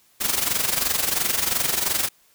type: noise with amplitude modulation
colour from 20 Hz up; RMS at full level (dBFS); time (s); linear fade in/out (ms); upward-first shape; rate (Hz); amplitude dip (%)
white; -20; 0.2-2.09; 20; sine; 22.9; 70
effects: white hiss -59 dBFS RMS until 2.34 s